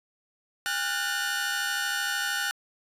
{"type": "tone cluster", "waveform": "sawtooth", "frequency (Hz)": [808, 1412, 1485, 1803], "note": ["G#5", "F6", "F#6", "A6"], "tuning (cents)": [-48, 19, 6, 42], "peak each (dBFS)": [-33, -30, -26, -30], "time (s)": [0.66, 2.51], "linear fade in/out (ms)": 0, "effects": ["resampled to 32000 Hz"]}